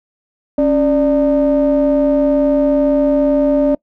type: ring-modulated tone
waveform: triangle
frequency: 157.3 Hz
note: D#3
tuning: 19 cents sharp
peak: -5 dBFS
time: 0.58-3.75 s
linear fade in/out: 5 ms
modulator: 433 Hz
effects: noise-tail reverb RT60 0.1 s tail -24 dB re dry